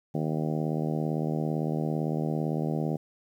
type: harmonic tone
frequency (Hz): 77.78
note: D#2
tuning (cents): 0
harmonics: 2 / 3 / 4 / 5 / 6 / 7 / 8 / 9 / 10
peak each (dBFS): -29 / -33 / -35 / -37 / -39 / -40 / -41 / -42 / -43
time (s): 0.14-2.97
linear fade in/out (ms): 10
effects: 10-bit